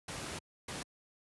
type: noise bursts at uneven times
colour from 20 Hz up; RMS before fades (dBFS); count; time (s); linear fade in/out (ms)
pink; -41; 2; 0.08-0.39 / 0.68-0.83; 5
effects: high-pass 80 Hz 12 dB/octave + resampled to 24000 Hz